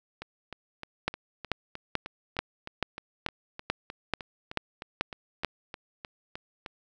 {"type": "two click trains", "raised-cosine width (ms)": 0.3, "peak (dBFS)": [-10, -22], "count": [11, 22], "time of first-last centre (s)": [[1.08, 5.447], [0.22, 6.662]], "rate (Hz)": [2.29, 3.26], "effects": []}